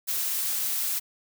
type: noise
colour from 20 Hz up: blue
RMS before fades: -28 dBFS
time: 0.07-1 s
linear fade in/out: 20 ms
effects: none